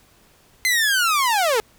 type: linear sweep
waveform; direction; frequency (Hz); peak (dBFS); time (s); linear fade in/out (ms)
sawtooth; down; 2079 to 415.3; -13; 0.65-1.6; 0
effects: pink hiss -55 dBFS RMS until 1.78 s